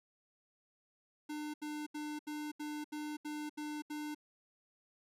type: tone bursts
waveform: square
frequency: 300 Hz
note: D4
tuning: 37 cents sharp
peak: -40 dBFS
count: 9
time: 1.29-4.148 s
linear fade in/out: 10 ms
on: 250 ms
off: 76 ms
effects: resampled to 32000 Hz

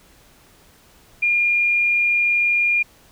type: tone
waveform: sine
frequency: 2413 Hz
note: D7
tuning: 46 cents sharp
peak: -15 dBFS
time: 1.22-2.83 s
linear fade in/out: 10 ms
effects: pink hiss -52 dBFS RMS until 3.11 s

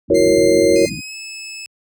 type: low-pass noise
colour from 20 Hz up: white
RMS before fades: -27 dBFS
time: 0.08-1.01 s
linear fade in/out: 20 ms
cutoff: 310 Hz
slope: 96 dB/octave
type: chord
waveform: sine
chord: F# dominant seventh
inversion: third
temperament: equal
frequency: 329.6 / 370 / 466.2 / 554.4 Hz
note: E4 / F#4 / A#4 / C#5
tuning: 0 / 0 / 0 / 0 cents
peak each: -16 / -16 / -15 / -15 dBFS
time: 0.1-0.86 s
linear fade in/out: 5 ms
type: tone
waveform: 15% pulse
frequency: 2093 Hz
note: C7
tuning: in tune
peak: -18 dBFS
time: 0.14-0.9 s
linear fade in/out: 20 ms
type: tone with pitch glide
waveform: 20% pulse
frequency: 2489 to 2601 Hz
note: D#7 to E7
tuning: 0 to -24 cents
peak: -24 dBFS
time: 0.76-1.66 s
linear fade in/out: 0 ms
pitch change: +76 cents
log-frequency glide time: 0.95-1.15 s
effects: high-pass 80 Hz 12 dB/octave

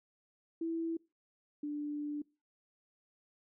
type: tone pair in turn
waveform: sine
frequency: 329.6 / 294.5 Hz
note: E4 / D4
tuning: 0 / +5 cents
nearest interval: major second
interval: 195 cents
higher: first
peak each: -33 / -35 dBFS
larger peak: first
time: 0.61-0.97 / 1.63-2.22 s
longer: second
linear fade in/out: 5 ms
effects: noise-tail reverb RT60 0.3 s tail -24 dB re dry

